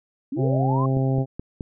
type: linear sweep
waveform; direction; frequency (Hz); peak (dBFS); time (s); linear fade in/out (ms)
sine; up; 246.9 to 1088; -25; 0.32-0.86; 5
type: harmonic tone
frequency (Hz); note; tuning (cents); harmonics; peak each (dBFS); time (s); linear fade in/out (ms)
132.9; C3; +27; 1 / 2 / 3 / 4 / 5 / 6; -20 / -26 / -30 / -32 / -34 / -36; 0.36-1.26; 50
type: click train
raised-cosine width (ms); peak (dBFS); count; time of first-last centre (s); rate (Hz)
3; -18; 4; 0.97-1.608; 4.7
effects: none